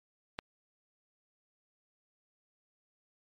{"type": "click", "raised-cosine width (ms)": 0.3, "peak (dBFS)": -19, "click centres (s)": 0.389, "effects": ["MP3 96 kbps"]}